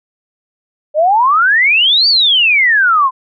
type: exponential two-way sweep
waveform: sine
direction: up then down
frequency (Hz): 581 to 4687 to 1010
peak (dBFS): -7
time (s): 0.94-3.11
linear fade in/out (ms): 50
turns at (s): 2.08
effects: none